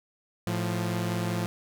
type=tone pair together; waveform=sawtooth; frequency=110 / 174.61 Hz; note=A2 / F3; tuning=0 / 0 cents; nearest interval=minor sixth; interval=800 cents; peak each=-26 dBFS; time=0.47-1.46 s; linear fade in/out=0 ms; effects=none